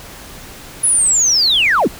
sine linear sweep, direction down, 10548 to 132.5 Hz, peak -9 dBFS, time 0.83-1.88 s, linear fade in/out 10 ms, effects tanh soft clip ceiling -6 dBFS + pink hiss -35 dBFS RMS until 1.99 s

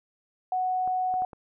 sine tone, 740 Hz, F#5, in tune, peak -24 dBFS, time 0.52-1.25 s, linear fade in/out 2 ms
clicks, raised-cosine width 1 ms, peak -29 dBFS, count 4, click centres 0.876 / 1.14 / 1.221 / 1.332 s
effects none

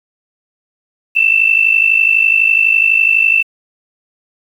sine tone pair together, 2637 / 2689 Hz, E7 / E7, 0 / +34 cents, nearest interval unison, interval 34 cents, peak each -11 dBFS, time 1.15-3.43 s, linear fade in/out 20 ms, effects 7-bit

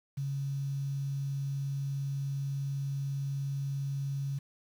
sine tone with quantisation, 138.59 Hz, C#3, in tune, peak -31 dBFS, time 0.17-4.39 s, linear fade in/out 10 ms, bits 9, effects none

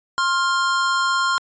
square tone pair together, 1060.4 / 1396.9 Hz, C6 / F6, +23 / 0 cents, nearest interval perfect fourth, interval 477 cents, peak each -21 dBFS, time 0.18-1.38 s, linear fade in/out 0 ms, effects resampled to 16000 Hz

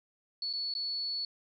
sine tone with dropouts, 4420 Hz, C#8, 6 cents flat, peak -32 dBFS, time 0.42-1.25 s, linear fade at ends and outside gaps 2 ms, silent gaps 0.529-0.535 / 0.739-0.75 s, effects none

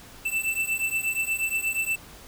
square beating tone pair, 2655 / 2663.4 Hz, E7 / E7, +12 / +17 cents, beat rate 8.4 Hz, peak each -28 / -29 dBFS, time 0.25-1.96 s, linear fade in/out 10 ms, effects pink hiss -47 dBFS RMS until 2.27 s

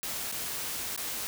white noise with dropouts, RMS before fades -35 dBFS, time 0.03-1.27 s, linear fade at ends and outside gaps 0 ms, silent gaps 0.315-0.323 / 0.963-0.976 s, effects none

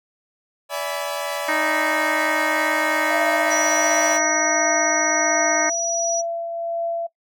sawtooth chord, E dominant seventh, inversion third, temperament equal with one note detuned, 576.2 / 659.3 / 830.6 / 987.8 Hz, D5 / E5 / G#5 / B5, -33 / 0 / 0 / 0 cents, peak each -23 / -26 / -29 / -29 dBFS, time 0.69-4.2 s, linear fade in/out 50 ms
harmonic tone, 309.7 Hz, D#4, 8 cents flat, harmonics 1 / 2 / 3 / 4 / 5 / 6 / 7, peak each -29 / -28 / -27 / -29 / -27 / -26 / -26 dBFS, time 1.48-5.7 s, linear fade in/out 10 ms
sine tone with tremolo, 675 Hz, E5, 41 cents sharp, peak -21 dBFS, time 3.1-7.07 s, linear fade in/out 10 ms, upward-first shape triangle, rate 1.4 Hz, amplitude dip 45%
sine tone, 5840 Hz, F#8, 24 cents flat, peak -22 dBFS, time 3.5-6.22 s, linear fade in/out 20 ms
effects noise-tail reverb RT60 0.1 s tail -20 dB re dry

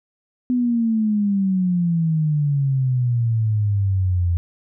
sine exponential sweep, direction down, 251.6 to 85 Hz, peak -16 dBFS, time 0.5-4.37 s, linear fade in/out 0 ms, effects none

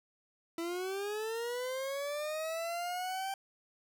40% pulse linear sweep, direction up, 329.6 to 784 Hz, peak -34 dBFS, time 0.58-3.34 s, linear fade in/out 2 ms, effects none

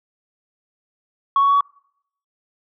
sine tone with pitch steps, 1108.7 / 1115.8 / 1122.9 / 1130 Hz, C#6 / C#6 / C#6 / C#6, 0 / +11 / +22 / +33 cents, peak -11 dBFS, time 1.36-1.608 s, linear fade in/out 2 ms, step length 62 ms, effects noise-tail reverb RT60 0.7 s tail -26 dB re dry + tanh soft clip ceiling -9 dBFS

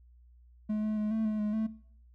triangle tone with pitch steps, 213.1 / 214.9 / 212 / 221.1 / 214.6 / 210.3 / 219.6 Hz, G#3 / A3 / G#3 / A3 / A3 / G#3 / A3, +45 / -41 / +36 / +9 / -43 / +22 / -3 cents, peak -26 dBFS, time 0.69-1.67 s, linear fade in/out 10 ms, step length 140 ms, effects noise-tail reverb RT60 0.6 s tail -19 dB re dry + added 60 Hz sine -55 dBFS peak until 2.14 s

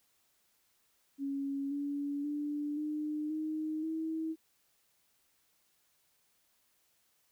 sine tone with pitch steps, 277.2 / 285.3 / 293.7 / 302.3 / 311.1 / 320.3 Hz, C#4 / C#4 / D4 / D#4 / D#4 / E4, 0 / +50 / 0 / -50 / 0 / -50 cents, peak -33 dBFS, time 1.18-4.36 s, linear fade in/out 50 ms, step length 530 ms, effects white hiss -73 dBFS RMS until 7.31 s

